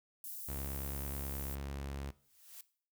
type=high-pass noise; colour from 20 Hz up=white; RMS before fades=-45 dBFS; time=0.24-1.55 s; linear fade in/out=2 ms; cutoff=12000 Hz; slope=12 dB/octave
type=tone; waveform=sawtooth; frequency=69.3 Hz; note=C#2; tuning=in tune; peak=-36 dBFS; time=0.48-2.11 s; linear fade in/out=10 ms
type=noise with exponential growth; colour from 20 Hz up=blue; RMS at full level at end=-48 dBFS; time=2.05-2.61 s; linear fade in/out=2 ms; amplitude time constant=120 ms
effects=noise-tail reverb RT60 0.5 s tail -18 dB re dry